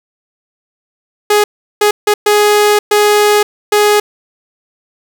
sawtooth tone bursts at uneven times, 416.9 Hz, G#4, 7 cents sharp, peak -3 dBFS, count 6, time 1.3-1.44 / 1.81-1.91 / 2.07-2.14 / 2.26-2.79 / 2.91-3.43 / 3.72-4 s, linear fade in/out 5 ms, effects none

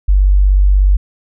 sine tone, 48.29 Hz, G1, 25 cents flat, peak -6 dBFS, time 0.08-0.97 s, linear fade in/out 10 ms, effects none

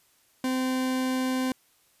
40% pulse tone, 258.1 Hz, C4, 23 cents flat, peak -24 dBFS, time 0.44-1.52 s, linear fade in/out 2 ms, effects white hiss -64 dBFS RMS until 2 s + resampled to 32000 Hz

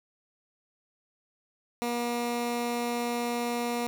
15% pulse tone, 239 Hz, A#3, 43 cents sharp, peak -22 dBFS, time 1.82-3.87 s, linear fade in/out 0 ms, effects none

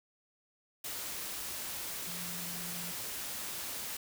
sine tone in noise, 174.61 Hz, F3, in tune, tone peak -46 dBFS, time 2.07-2.92 s, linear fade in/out 5 ms, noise white, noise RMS -40 dBFS, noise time 0.84-3.97 s, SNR -9 dB, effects none

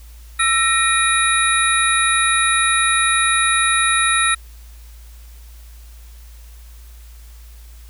sine tone cluster, 1335 / 1866 / 2419 / 3812 / 10010 Hz, E6 / A#6 / D#7 / A#7 / D#9, +22 / +1 / -49 / +38 / +9 cents, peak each -18 / -20 / -22 / -22 / -20 dBFS, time 0.39-4.35 s, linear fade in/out 10 ms, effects added 57 Hz sine -37 dBFS peak until 7.89 s + white hiss -50 dBFS RMS until 7.89 s

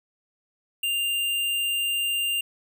square tone, 2794 Hz, F7, in tune, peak -24 dBFS, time 0.83-2.41 s, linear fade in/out 5 ms, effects none

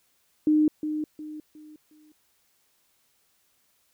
sine tone with echo, 305.4 Hz, D#4, 32 cents flat, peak -17 dBFS, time 0.47-0.68 s, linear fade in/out 2 ms, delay 360 ms, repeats 4, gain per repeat -9 dB, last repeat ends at 2.12 s, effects white hiss -68 dBFS RMS until 3.93 s

